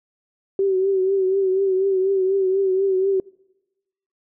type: tone with vibrato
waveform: sine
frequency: 383.2 Hz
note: G4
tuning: 39 cents flat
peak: -16 dBFS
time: 0.59-3.2 s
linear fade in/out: 2 ms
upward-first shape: triangle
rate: 4.1 Hz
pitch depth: 61 cents each way
effects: noise-tail reverb RT60 1.0 s tail -25 dB re dry